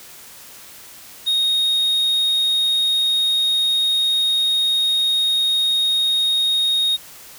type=tone; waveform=triangle; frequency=3729 Hz; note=A#7; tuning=in tune; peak=-14 dBFS; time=1.26-6.97 s; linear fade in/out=20 ms; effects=white hiss -41 dBFS RMS until 7.38 s